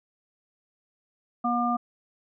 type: harmonic tone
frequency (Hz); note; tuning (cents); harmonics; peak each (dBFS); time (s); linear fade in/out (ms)
240; B3; -49; 1 / 3 / 5; -27 / -27 / -27; 1.44-1.77; 10
effects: none